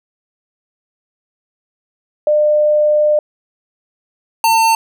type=tone pair in turn; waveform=sine / square; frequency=601 / 900.5 Hz; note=D5 / A5; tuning=+40 / +40 cents; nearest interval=perfect fifth; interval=700 cents; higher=second; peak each=-9 / -10 dBFS; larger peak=first; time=2.27-3.19 / 4.44-4.75 s; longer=first; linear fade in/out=2 ms; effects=none